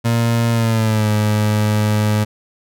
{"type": "tone with pitch glide", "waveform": "30% pulse", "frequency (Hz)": [116.54, 106.25], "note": ["A#2", "G#2"], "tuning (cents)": [0, 40], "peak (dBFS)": -11, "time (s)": [0.04, 2.25], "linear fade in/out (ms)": 20, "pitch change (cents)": -160, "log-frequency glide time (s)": [0.51, 1.09], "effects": []}